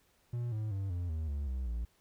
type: tone with pitch steps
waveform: triangle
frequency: 120 / 108.15 / 97.47 / 87.85 / 79.17 / 71.35 / 64.31 / 57.96 Hz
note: B2 / A2 / G2 / F2 / D#2 / D2 / C2 / A#1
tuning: -49 / -29 / -9 / +11 / +31 / -49 / -29 / -9 cents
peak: -31 dBFS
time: 0.33-1.85 s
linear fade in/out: 5 ms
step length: 190 ms
effects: pink hiss -70 dBFS RMS until 2 s